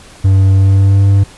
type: tone with pitch glide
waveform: triangle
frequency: 96.4 to 98.88 Hz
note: G2 to G2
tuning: -28 to +15 cents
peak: -3 dBFS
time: 0.24-1.24 s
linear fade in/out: 10 ms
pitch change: +43 cents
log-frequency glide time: 0.53-1.05 s
effects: pink hiss -38 dBFS RMS until 1.37 s + resampled to 24000 Hz